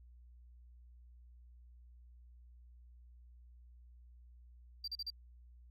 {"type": "tone bursts", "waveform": "sine", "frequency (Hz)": 4699, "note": "D8", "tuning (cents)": 0, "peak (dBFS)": -36, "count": 4, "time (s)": [4.84, 5.103], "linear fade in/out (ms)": 5, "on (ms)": 38, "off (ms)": 37, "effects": ["tanh soft clip ceiling -37 dBFS", "added 60 Hz sine -56 dBFS peak until 5.7 s"]}